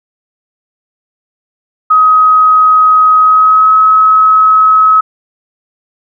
sine tone with pitch glide, 1263 to 1282.1 Hz, D#6 to E6, +26 to -48 cents, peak -3 dBFS, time 1.9-5.01 s, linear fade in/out 10 ms, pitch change +26 cents, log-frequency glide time 3.2-3.72 s, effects none

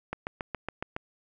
click train, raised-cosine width 0.5 ms, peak -17 dBFS, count 7, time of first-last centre 0.13-0.964 s, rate 7.19 Hz, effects none

